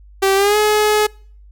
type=tone with pitch glide; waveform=sawtooth; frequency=388.4 to 423.6 Hz; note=G4 to G#4; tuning=-16 to +34 cents; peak=-8 dBFS; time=0.22-1.07 s; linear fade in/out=10 ms; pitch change=+150 cents; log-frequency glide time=0.35-0.57 s; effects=noise-tail reverb RT60 0.5 s tail -26 dB re dry + added 50 Hz sine -40 dBFS peak until 1.51 s